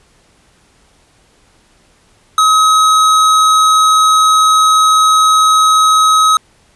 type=tone; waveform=square; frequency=1273 Hz; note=D#6; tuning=39 cents sharp; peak=-7 dBFS; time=2.38-6.37 s; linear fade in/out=2 ms; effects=pink hiss -51 dBFS RMS until 6.75 s + resampled to 24000 Hz